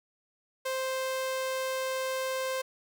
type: tone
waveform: sawtooth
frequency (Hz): 523.3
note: C5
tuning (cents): 0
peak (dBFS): -26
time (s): 0.65-2.62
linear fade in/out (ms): 10
effects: none